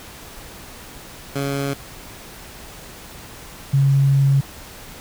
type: tone pair in turn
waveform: 15% pulse / sine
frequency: 139.4 / 137.8 Hz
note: C#3 / C#3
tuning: +10 / -10 cents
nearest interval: unison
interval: 20 cents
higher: first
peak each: -15 / -12 dBFS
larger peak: second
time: 1.35-1.74 / 3.73-4.41 s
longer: second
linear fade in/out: 10 ms
effects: pink hiss -39 dBFS RMS until 5 s